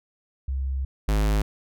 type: tone pair in turn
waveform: sine / square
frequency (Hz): 66.8 / 52.23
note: C2 / G#1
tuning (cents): +36 / +11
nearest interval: major third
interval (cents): 425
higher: first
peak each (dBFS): -24 / -20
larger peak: second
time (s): 0.48-0.85 / 1.08-1.42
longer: first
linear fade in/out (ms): 5
effects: none